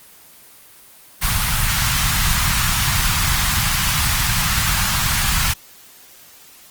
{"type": "band-stop noise", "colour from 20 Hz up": "pink", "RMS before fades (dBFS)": -18, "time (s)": [1.21, 5.54], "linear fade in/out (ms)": 20, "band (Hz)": [170, 960], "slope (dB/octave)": 24, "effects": ["white hiss -45 dBFS RMS until 6.7 s", "Opus 24 kbps"]}